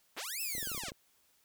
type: linear two-way sweep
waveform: 5% pulse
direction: up then down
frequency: 138.8 to 2700 to 496.5 Hz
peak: -27 dBFS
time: 0.16-0.91 s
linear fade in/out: 20 ms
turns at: 0.41 s
type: noise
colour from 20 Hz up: violet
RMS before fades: -43 dBFS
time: 0.4-0.8 s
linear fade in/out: 5 ms
type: clicks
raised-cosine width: 2 ms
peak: -33 dBFS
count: 10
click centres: 0.551 / 0.581 / 0.628 / 0.673 / 0.717 / 0.748 / 0.778 / 0.836 / 0.884 / 0.919 s
effects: white hiss -70 dBFS RMS until 1.44 s